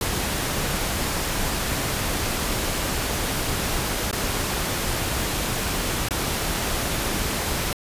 pink noise with dropouts, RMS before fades -25 dBFS, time 0.01-7.73 s, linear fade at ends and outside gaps 2 ms, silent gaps 4.113-4.128 / 6.087-6.108 s, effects resampled to 32000 Hz

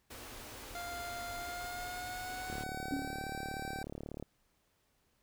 pink band-stop noise, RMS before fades -48 dBFS, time 0.1-2.64 s, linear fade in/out 10 ms, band 130 to 220 Hz, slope 96 dB/octave
25% pulse tone with pitch glide, 698.5 to 775 Hz, F5 to G5, 0 to -20 cents, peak -37 dBFS, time 0.75-3.83 s, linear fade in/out 2 ms, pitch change +180 cents, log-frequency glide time 1.37-3.24 s
click train, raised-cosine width 2 ms, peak -29 dBFS, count 64, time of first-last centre 2.5-4.226 s, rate 36.5 Hz
sine tone with exponential decay, 276.3 Hz, C#4, 6 cents flat, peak -30 dBFS, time 2.92-3.29 s, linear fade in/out 2 ms, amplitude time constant 79 ms
effects pink hiss -75 dBFS RMS until 5.22 s

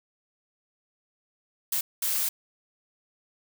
blue noise bursts at uneven times, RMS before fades -27 dBFS, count 2, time 1.72-1.81 / 2.02-2.29 s, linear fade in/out 5 ms, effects none

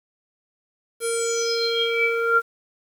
square tone with low-pass filter sweep, 462.5 Hz, A#4, 14 cents flat, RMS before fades -22 dBFS, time 1-2.42 s, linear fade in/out 50 ms, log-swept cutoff 11000 to 1300 Hz, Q 9.9, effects 8-bit

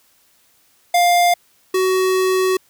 square tone pair in turn, 702 / 374.3 Hz, F5 / F#4, +9 / +20 cents, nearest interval major seventh, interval 1089 cents, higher first, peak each -12 / -15 dBFS, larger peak first, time 0.94-1.34 / 1.74-2.57 s, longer second, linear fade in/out 5 ms, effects white hiss -57 dBFS RMS until 2.69 s

